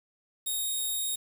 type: tone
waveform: 5% pulse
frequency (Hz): 3729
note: A#7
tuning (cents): 0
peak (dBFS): -21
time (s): 0.46-1.16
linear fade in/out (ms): 10
effects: 8-bit